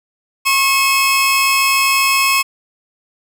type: tone pair together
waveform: sawtooth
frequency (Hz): 1087 / 2579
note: C#6 / E7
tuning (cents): -34 / -39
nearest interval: octave + minor third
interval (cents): 1495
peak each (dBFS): -11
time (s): 0.45-2.43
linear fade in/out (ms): 20
effects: none